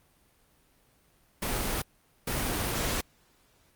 pink noise bursts at uneven times, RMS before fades -30 dBFS, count 2, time 1.42-1.82 / 2.27-3.01 s, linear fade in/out 5 ms, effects pink hiss -65 dBFS RMS until 3.75 s + Opus 32 kbps

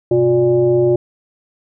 sine tone with frequency modulation, 358.9 Hz, F4, 47 cents sharp, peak -10 dBFS, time 0.11-0.96 s, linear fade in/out 5 ms, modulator 231 Hz, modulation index 0.73, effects none

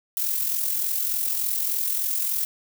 violet noise with amplitude modulation, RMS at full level -23 dBFS, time 0.17-2.45 s, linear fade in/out 0 ms, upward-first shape sine, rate 43.4 Hz, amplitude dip 50%, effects none

